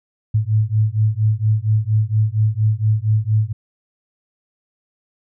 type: beating tone pair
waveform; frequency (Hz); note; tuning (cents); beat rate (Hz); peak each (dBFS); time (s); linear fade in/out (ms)
sine; 106.1 / 110.4; G#2 / A2; +38 / +6; 4.3; -17; 0.34-3.53; 10
effects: none